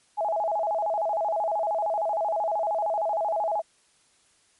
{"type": "tone with vibrato", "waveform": "sine", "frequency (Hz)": 740, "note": "F#5", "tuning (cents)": 0, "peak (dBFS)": -23, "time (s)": [0.17, 3.62], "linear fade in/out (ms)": 20, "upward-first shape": "square", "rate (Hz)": 13, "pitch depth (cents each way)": 210, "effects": ["white hiss -63 dBFS RMS until 4.59 s", "MP3 48 kbps"]}